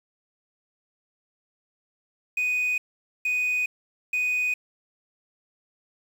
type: tone bursts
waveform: triangle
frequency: 2489 Hz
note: D#7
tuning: in tune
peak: -20 dBFS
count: 3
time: 2.37-4.54 s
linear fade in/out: 5 ms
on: 410 ms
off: 470 ms
effects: tanh soft clip ceiling -16 dBFS + 8-bit